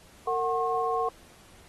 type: tone cluster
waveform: sine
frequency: 457.8 / 739 / 1079 Hz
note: A#4 / F#5 / C#6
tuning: -31 / -2 / -47 cents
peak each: -29 dBFS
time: 0.27-1.09 s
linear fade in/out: 5 ms
effects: pink hiss -55 dBFS RMS until 1.68 s + AAC 32 kbps